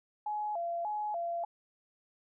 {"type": "tone with vibrato", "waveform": "sine", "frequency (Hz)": 759, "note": "F#5", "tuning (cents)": 44, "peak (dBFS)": -32, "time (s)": [0.26, 1.45], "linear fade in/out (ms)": 5, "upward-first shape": "square", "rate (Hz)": 1.7, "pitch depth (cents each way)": 180, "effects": []}